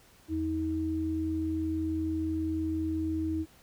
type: tone pair together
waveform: sine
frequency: 83.76 / 317.7 Hz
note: E2 / D#4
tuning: +28 / +36 cents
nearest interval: octave + major seventh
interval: 2308 cents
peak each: -35 / -29 dBFS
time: 0.28-3.46 s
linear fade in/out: 50 ms
effects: pink hiss -59 dBFS RMS until 3.62 s